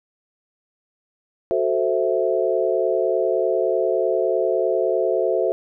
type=chord; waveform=sine; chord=F# half-diminished seventh; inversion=none; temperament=equal; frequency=370 / 440 / 523.3 / 659.3 Hz; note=F#4 / A4 / C5 / E5; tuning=0 / 0 / 0 / 0 cents; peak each=-23 dBFS; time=1.51-5.52 s; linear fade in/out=0 ms; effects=none